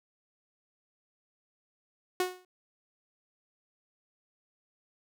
sawtooth tone with exponential decay, 365.6 Hz, F#4, 21 cents flat, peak -20 dBFS, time 2.2-2.45 s, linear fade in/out 2 ms, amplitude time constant 54 ms, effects none

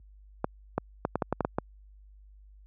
clicks, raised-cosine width 1 ms, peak -12 dBFS, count 9, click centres 0.444 / 0.78 / 1.051 / 1.156 / 1.222 / 1.326 / 1.407 / 1.449 / 1.585 s, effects added 50 Hz sine -42 dBFS peak until 2.66 s + high-pass 80 Hz 12 dB/octave

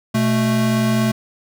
square tone pair together, 123.11 / 220 Hz, B2 / A3, -5 / 0 cents, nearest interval minor seventh, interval 1005 cents, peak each -21 / -17 dBFS, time 0.14-1.12 s, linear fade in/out 10 ms, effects none

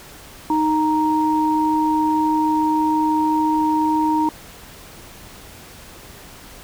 sine tone pair together, 310.4 / 933 Hz, D#4 / A#5, -4 / +1 cents, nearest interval octave + perfect fifth, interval 1905 cents, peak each -18 dBFS, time 0.5-4.29 s, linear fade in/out 2 ms, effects pink hiss -41 dBFS RMS until 6.63 s

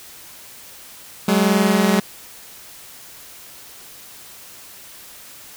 sawtooth tone pair together, 190 / 211.2 Hz, F#3 / G#3, +46 / +29 cents, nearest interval major second, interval 183 cents, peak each -13 dBFS, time 1.28-2 s, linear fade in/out 5 ms, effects white hiss -41 dBFS RMS until 5.56 s

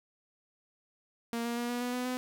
sawtooth tone with pitch steps, 233.1 / 236.2 / 239.4 / 242.6 / 245.8 / 249.1 / 252.4 Hz, A#3 / A#3 / A#3 / B3 / B3 / B3 / B3, 0 / +23 / +46 / -31 / -8 / +15 / +38 cents, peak -28 dBFS, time 1.33-2.17 s, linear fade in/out 0 ms, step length 120 ms, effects none

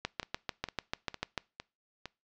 two click trains, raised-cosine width 0.2 ms, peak -14 / -22 dBFS, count 10 / 5, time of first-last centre 0.05-1.377 / 0.23-2.056 s, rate 6.78 / 2.19 Hz, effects noise-tail reverb RT60 0.3 s tail -24 dB re dry + low-pass 5000 Hz 12 dB/octave

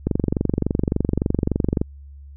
click train, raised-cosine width 3 ms, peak -6 dBFS, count 42, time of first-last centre 0.07-1.815 s, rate 23.5 Hz, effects added 70 Hz sine -38 dBFS peak until 2.36 s

